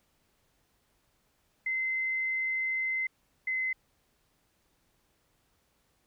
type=tone pair in turn; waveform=sine; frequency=2063 / 2050 Hz; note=C7 / C7; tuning=-25 / -36 cents; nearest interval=unison; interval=11 cents; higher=first; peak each=-28 dBFS; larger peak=neither; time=1.66-3.07 / 3.47-3.73 s; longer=first; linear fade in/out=5 ms; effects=pink hiss -72 dBFS RMS until 6.06 s